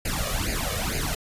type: noise with flanger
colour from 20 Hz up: pink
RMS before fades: -27 dBFS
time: 0.05-1.15 s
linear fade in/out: 5 ms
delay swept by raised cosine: 0.43 to 1.73 ms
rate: 2.2 Hz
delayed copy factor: +0.9
effects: resampled to 32000 Hz